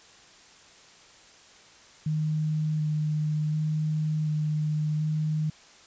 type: tone with vibrato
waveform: sine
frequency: 153.5 Hz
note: D#3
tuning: 23 cents flat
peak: -24 dBFS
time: 2.06-5.5 s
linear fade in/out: 5 ms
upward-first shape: square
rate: 0.68 Hz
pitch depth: 11 cents each way
effects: white hiss -53 dBFS RMS until 5.86 s + resampled to 16000 Hz